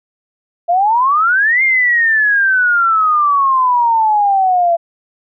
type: exponential two-way sweep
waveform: sine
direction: up then down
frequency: 670 to 2137 to 670 Hz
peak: -9 dBFS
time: 0.68-4.77 s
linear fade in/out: 20 ms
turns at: 1.63 s
effects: none